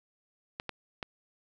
clicks, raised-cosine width 0.3 ms, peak -19 dBFS, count 3, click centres 0.599 / 0.693 / 1.028 s, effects none

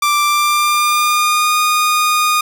sawtooth tone with pitch glide, 1177 to 1227.7 Hz, D6 to D#6, +3 to -24 cents, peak -8 dBFS, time 0.02-2.41 s, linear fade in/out 5 ms, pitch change +73 cents, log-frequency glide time 0.24-1.55 s, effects none

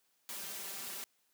white noise with comb filter, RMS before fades -43 dBFS, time 0.29-1.04 s, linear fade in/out 0 ms, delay 5.1 ms, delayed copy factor +0.95, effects white hiss -75 dBFS RMS until 1.33 s + high-pass 150 Hz 12 dB/octave

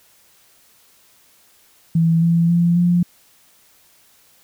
sine tone with pitch steps, 164.81 / 168.18 / 171.61 / 175.12 Hz, E3 / E3 / F3 / F3, 0 / +35 / -30 / +5 cents, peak -12 dBFS, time 1.95-3.03 s, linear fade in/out 5 ms, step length 270 ms, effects white hiss -54 dBFS RMS until 4.43 s

